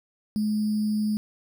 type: tone with sample-and-hold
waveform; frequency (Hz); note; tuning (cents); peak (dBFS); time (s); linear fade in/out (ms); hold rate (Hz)
sine; 212.5; G#3; +40; -22; 0.36-1.17; 0; 4900
effects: none